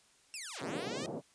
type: linear two-way sweep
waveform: 5% pulse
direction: down then up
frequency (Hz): 2755 to 121.5 to 636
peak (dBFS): -30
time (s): 0.34-1.06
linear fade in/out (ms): 0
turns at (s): 0.62
type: band-pass noise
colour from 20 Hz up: white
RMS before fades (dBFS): -40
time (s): 0.6-1.22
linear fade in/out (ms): 50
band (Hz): 140 to 600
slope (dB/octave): 24
effects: white hiss -66 dBFS RMS until 1.34 s + resampled to 22050 Hz